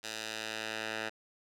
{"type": "tone with band-pass filter sweep", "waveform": "10% pulse", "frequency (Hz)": 110, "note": "A2", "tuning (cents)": 0, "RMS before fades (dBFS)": -39, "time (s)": [0.03, 1.1], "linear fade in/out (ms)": 20, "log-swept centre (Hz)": [4800, 2000], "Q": 0.85, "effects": []}